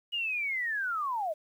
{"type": "linear sweep", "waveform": "sine", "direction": "down", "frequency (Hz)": [2902, 587], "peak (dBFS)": -29, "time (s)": [0.12, 1.34], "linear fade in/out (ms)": 20, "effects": ["10-bit"]}